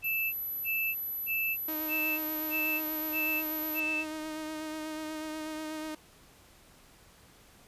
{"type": "tone bursts", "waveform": "sine", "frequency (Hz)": 2637, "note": "E7", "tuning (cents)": 0, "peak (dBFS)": -29, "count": 7, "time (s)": [0.02, 4.05], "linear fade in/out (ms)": 50, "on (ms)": 310, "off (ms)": 310}
{"type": "tone", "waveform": "sine", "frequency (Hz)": 11970, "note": "F#9", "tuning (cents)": 19, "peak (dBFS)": -33, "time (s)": [0.04, 3.8], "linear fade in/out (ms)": 5}
{"type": "tone with vibrato", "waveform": "sawtooth", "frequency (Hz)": 311.1, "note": "D#4", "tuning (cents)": 0, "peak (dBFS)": -32, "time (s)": [1.68, 5.95], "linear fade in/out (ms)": 5, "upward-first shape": "sine", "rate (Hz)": 8.2, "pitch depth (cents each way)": 21}
{"effects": ["pink hiss -58 dBFS RMS until 7.67 s", "resampled to 32000 Hz"]}